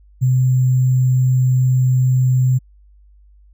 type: tone with sample-and-hold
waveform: sine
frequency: 128.4 Hz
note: C3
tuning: 32 cents flat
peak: -11 dBFS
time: 0.21-2.59 s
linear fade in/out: 20 ms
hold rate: 7350 Hz
effects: added 50 Hz sine -45 dBFS peak until 3.53 s